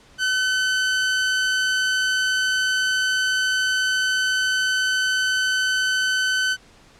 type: tone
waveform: sawtooth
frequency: 1518 Hz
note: F#6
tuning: 44 cents sharp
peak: -15 dBFS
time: 0.18-6.57 s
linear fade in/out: 50 ms
effects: pink hiss -51 dBFS RMS until 6.99 s + low-pass 7000 Hz 12 dB/octave